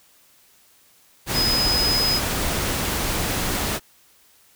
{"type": "tone in noise", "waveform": "sine", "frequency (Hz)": 5040, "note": "D#8", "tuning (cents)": 21, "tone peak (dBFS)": -19, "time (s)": [1.33, 2.21], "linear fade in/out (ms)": 50, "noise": "pink", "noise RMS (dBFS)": -24, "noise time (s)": [1.26, 3.8], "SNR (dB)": 2, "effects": ["white hiss -56 dBFS RMS until 4.55 s"]}